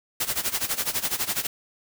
white noise with tremolo, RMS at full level -24 dBFS, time 0.2-1.47 s, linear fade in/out 5 ms, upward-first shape sine, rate 12 Hz, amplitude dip 85%, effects none

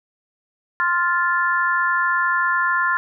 sine chord, F major, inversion second, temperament just, 1047.7 / 1396.9 / 1746.1 Hz, C6 / F6 / A6, +2 / 0 / -14 cents, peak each -21 dBFS, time 0.8-2.97 s, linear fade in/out 0 ms, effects none

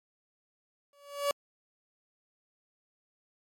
30% pulse tone with exponential growth, 570 Hz, C#5, 48 cents sharp, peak -21 dBFS, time 0.93-1.31 s, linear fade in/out 1 ms, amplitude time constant 81 ms, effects MP3 64 kbps

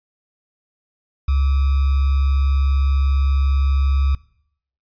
sine tone with sample-and-hold, 68.7 Hz, C#2, 15 cents flat, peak -14 dBFS, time 1.28-4.15 s, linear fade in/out 5 ms, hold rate 1225 Hz, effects noise-tail reverb RT60 0.7 s tail -21 dB re dry + resampled to 11025 Hz

